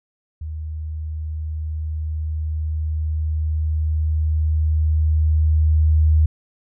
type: tone with level ramp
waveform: sine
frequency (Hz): 77.78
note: D#2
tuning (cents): 0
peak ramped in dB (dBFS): -26 to -11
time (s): 0.41-6.26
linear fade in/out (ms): 5
effects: none